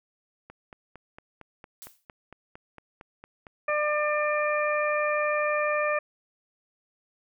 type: click train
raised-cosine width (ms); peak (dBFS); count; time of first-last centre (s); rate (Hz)
0.5; -29; 15; 0.5-3.696; 4.38
type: noise with exponential decay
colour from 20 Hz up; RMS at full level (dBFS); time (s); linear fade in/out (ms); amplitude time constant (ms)
blue; -41; 1.82-2.05; 0; 50
type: harmonic tone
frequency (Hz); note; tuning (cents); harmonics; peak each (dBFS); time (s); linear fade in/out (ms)
598; D5; +31; 1 / 2 / 3 / 4; -26 / -29 / -31 / -32; 3.68-5.99; 5
effects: none